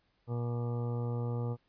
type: harmonic tone with a mistuned harmonic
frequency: 119.5 Hz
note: A#2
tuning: 43 cents sharp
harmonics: 1 / 2 / 3 / 4 / 5 / 6 / 7 / 8 / 9 / 10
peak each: -32 / -42 / -47 / -41 / -53 / -54 / -50 / -56 / -58 / -53 dBFS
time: 0.27-1.57 s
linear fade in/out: 50 ms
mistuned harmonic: 9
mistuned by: +61 cents
effects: pink hiss -74 dBFS RMS until 1.68 s + resampled to 11025 Hz